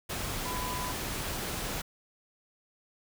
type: tone in noise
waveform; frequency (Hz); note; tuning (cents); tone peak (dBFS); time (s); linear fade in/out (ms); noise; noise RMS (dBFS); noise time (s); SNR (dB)
sine; 1000; B5; +21; -36; 0.45-0.92; 10; pink; -35; 0.09-1.82; -4
effects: none